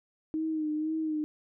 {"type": "tone with vibrato", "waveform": "sine", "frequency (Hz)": 311.1, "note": "D#4", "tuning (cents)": 0, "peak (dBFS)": -28, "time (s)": [0.34, 1.24], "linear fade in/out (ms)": 0, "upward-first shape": "sine", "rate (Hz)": 2, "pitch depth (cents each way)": 42, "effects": []}